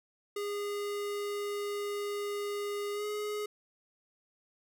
square tone with pitch glide, 409.2 to 418.8 Hz, G#4 to G#4, -26 to +15 cents, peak -34 dBFS, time 0.36-3.46 s, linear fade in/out 5 ms, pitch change +41 cents, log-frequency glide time 2.93-3.05 s, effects none

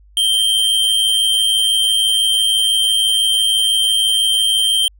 square tone with amplitude modulation, 3148 Hz, G7, 7 cents sharp, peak -11 dBFS, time 0.17-4.88 s, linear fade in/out 2 ms, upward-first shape sine, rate 106 Hz, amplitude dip 45%, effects added 50 Hz sine -44 dBFS peak until 4.99 s

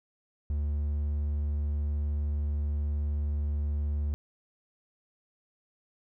triangle tone, 73.42 Hz, D2, in tune, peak -25 dBFS, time 0.5-4.14 s, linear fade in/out 0 ms, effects none

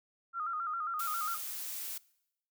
sine tone with vibrato, 1302 Hz, E6, 22 cents flat, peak -33 dBFS, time 0.33-1.38 s, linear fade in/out 50 ms, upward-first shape square, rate 7.4 Hz, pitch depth 85 cents each way
blue noise, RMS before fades -40 dBFS, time 0.99-1.98 s, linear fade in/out 5 ms
effects noise-tail reverb RT60 0.8 s tail -22 dB re dry

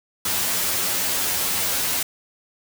white noise with comb filter, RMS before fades -23 dBFS, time 0.25-2.03 s, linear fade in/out 5 ms, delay 11 ms, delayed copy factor +0.65, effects none

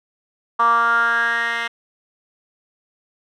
10% pulse tone with band-pass filter sweep, 232.9 Hz, A#3, 1 cent flat, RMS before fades -18 dBFS, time 0.59-1.68 s, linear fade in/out 10 ms, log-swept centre 1100 to 2200 Hz, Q 6.8, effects none

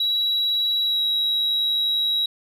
sine tone with pitch glide, 3894 to 3863 Hz, B7 to B7, -25 to -39 cents, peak -17 dBFS, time 0-2.26 s, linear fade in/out 5 ms, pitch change -14 cents, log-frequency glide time 0.84-1.01 s, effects tanh soft clip ceiling -17 dBFS

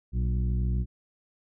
harmonic tone with a mistuned harmonic, 60.3 Hz, B1, 41 cents flat, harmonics 1 / 2 / 3 / 4 / 5 / 6, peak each -25 / -30 / -35 / -48 / -48 / -48 dBFS, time 0.12-0.86 s, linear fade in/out 50 ms, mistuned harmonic 3, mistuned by +71 cents, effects none

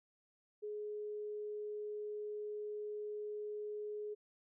sine tone, 420 Hz, G#4, 19 cents sharp, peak -40 dBFS, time 0.62-4.15 s, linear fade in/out 20 ms, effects none

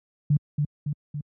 sine tone with echo, 146.83 Hz, D3, in tune, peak -16 dBFS, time 0.3-0.37 s, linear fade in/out 5 ms, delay 280 ms, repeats 3, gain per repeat -4 dB, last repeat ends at 1.21 s, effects high-pass 80 Hz 12 dB/octave

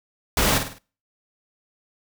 pink noise with echo, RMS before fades -20 dBFS, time 0.37-0.58 s, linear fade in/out 2 ms, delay 51 ms, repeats 4, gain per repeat -7 dB, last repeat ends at 0.784 s, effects noise-tail reverb RT60 0.4 s tail -24 dB re dry

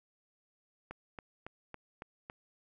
click train, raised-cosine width 0.5 ms, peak -28 dBFS, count 6, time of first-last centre 0.91-2.299 s, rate 3.6 Hz, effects none

